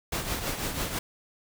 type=noise with tremolo; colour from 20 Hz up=pink; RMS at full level=-29 dBFS; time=0.12-0.99 s; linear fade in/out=5 ms; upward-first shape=triangle; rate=6.1 Hz; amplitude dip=60%; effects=none